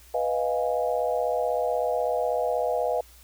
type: chord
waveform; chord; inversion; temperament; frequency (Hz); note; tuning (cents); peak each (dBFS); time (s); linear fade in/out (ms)
sine; F half-diminished seventh; second; equal; 493.9 / 622.3 / 698.5 / 830.6; Cb5 / Eb5 / F5 / Ab5; 0 / 0 / 0 / 0; -27 / -28 / -28 / -33; 0.14-3.01; 5
effects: added 60 Hz sine -52 dBFS peak until 3.23 s + white hiss -54 dBFS RMS until 3.23 s